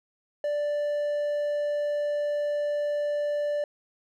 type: tone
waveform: triangle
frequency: 587 Hz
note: D5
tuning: 1 cent flat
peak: -23 dBFS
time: 0.44-3.64 s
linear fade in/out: 2 ms
effects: none